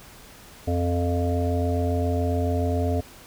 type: harmonic tone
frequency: 87.31 Hz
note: F2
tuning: in tune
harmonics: 1 / 3 / 5 / 7 / 8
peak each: -23 / -28 / -30 / -31 / -32 dBFS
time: 0.67-3.01 s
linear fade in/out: 10 ms
effects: pink hiss -47 dBFS RMS until 3.26 s